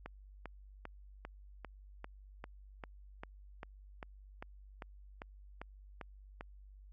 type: click train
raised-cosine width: 0.5 ms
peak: -29 dBFS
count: 17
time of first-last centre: 0.06-6.409 s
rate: 2.52 Hz
effects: added 49 Hz sine -53 dBFS peak until 6.92 s + AAC 48 kbps